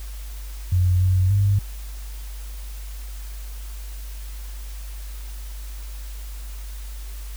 sine tone with pitch steps, 90.5 / 92.8 / 100 Hz, F#2 / F#2 / G2, -38 / +6 / +35 cents, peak -15 dBFS, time 0.72-1.59 s, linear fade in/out 5 ms, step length 290 ms, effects added 50 Hz sine -31 dBFS peak until 7.36 s + white hiss -45 dBFS RMS until 7.36 s

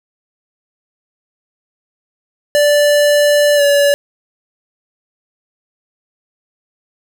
square tone with pitch glide, 585 to 571.6 Hz, D5 to D5, -7 to -47 cents, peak -9 dBFS, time 2.55-3.94 s, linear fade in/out 0 ms, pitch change -40 cents, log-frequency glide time 3.56-3.62 s, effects none

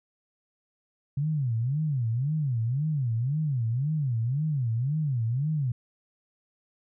sine tone with vibrato, 132.9 Hz, C3, 27 cents sharp, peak -24 dBFS, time 1.17-5.72 s, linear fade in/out 5 ms, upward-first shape sine, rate 1.9 Hz, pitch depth 290 cents each way, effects none

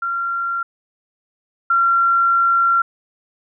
sine tone pair in turn, 1377 / 1370.3 Hz, F6 / F6, -25 / -33 cents, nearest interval unison, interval 8 cents, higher first, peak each -19 / -12 dBFS, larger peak second, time 0.02-0.63 / 1.7-2.82 s, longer second, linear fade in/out 5 ms, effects none

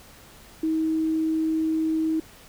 sine tone, 318.3 Hz, D#4, 39 cents sharp, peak -21 dBFS, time 0.63-2.2 s, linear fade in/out 5 ms, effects pink hiss -49 dBFS RMS until 2.48 s

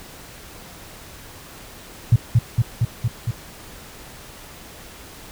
sine tone with echo, 116.3 Hz, A#2, 4 cents flat, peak -8 dBFS, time 2.12-2.16 s, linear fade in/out 5 ms, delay 230 ms, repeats 5, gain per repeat -2 dB, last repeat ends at 3.31 s, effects pink hiss -41 dBFS RMS until 5.31 s

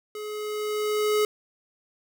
square tone with level ramp, 423.2 Hz, G#4, 33 cents sharp, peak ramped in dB -34 to -20 dBFS, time 0.15-1.25 s, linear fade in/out 2 ms, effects none

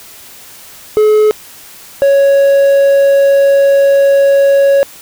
triangle tone pair in turn, 427.3 / 555.1 Hz, G#4 / C#5, +49 / +2 cents, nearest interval perfect fourth, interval 453 cents, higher second, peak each -3 dBFS, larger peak neither, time 0.97-1.31 / 2.02-4.83 s, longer second, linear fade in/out 0 ms, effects white hiss -35 dBFS RMS until 5.01 s

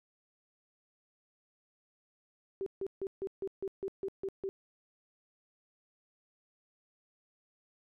sine tone bursts, 387.8 Hz, G4, 19 cents flat, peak -33 dBFS, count 10, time 2.61-4.49 s, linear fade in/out 0 ms, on 53 ms, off 150 ms, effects none

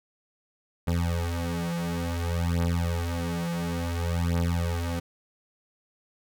25% pulse beating tone pair, 85 / 85.57 Hz, F2 / F2, -46 / -35 cents, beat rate 0.57 Hz, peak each -25 dBFS, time 0.87-5 s, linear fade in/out 10 ms, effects none

